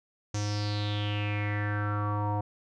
square tone with low-pass filter sweep, 103.83 Hz, G#2, in tune, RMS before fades -30 dBFS, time 0.34-2.41 s, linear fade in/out 5 ms, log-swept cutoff 6300 to 840 Hz, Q 6.1, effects none

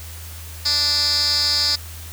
10% pulse tone with band-pass filter, 293.7 Hz, D4, in tune, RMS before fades -19 dBFS, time 0.65-1.76 s, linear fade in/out 10 ms, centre 5000 Hz, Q 8.4, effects added 81 Hz sine -34 dBFS peak until 2.12 s + white hiss -39 dBFS RMS until 2.12 s

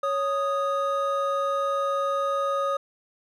triangle tone pair together, 555 / 1243.5 Hz, C#5 / D#6, +2 / -1 cents, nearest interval octave + major second, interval 1397 cents, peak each -24 dBFS, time 0.03-2.77 s, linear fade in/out 5 ms, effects none

